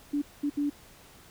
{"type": "tone bursts at uneven times", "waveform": "sine", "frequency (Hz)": 289.2, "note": "D4", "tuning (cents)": -27, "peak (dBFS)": -25, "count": 3, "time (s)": [[0.13, 0.22], [0.43, 0.5], [0.57, 0.7]], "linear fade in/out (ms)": 10, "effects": ["pink hiss -54 dBFS RMS until 1.3 s"]}